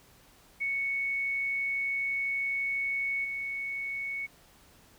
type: tone with level steps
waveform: sine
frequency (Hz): 2217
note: C#7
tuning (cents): 0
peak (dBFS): -28 / -32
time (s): 0.6-4.27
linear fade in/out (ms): 20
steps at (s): 3.24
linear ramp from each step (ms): 10
effects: pink hiss -59 dBFS RMS until 4.98 s